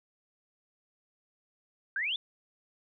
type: exponential sweep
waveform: sine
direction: up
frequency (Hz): 1515 to 3604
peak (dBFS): -29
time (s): 1.96-2.16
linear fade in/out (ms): 2
effects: none